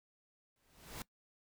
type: noise with exponential growth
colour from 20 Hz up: pink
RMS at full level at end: -42 dBFS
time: 0.56-1.02 s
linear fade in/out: 2 ms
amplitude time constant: 100 ms
effects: noise-tail reverb RT60 0.1 s tail -20 dB re dry